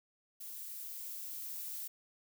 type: noise with level ramp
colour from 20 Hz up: violet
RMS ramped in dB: -46 to -42 dBFS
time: 0.4-1.88 s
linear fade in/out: 10 ms
effects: none